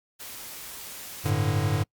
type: noise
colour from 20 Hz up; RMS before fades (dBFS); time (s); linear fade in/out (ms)
white; -40; 0.19-1.31; 20
type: chord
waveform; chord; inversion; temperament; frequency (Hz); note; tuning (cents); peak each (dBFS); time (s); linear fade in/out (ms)
square; G suspended second; none; equal; 98 / 110 / 146.83; G2 / A2 / D3; 0 / 0 / 0; -28; 1.24-1.84; 20
effects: noise-tail reverb RT60 0.1 s tail -26 dB re dry + Opus 48 kbps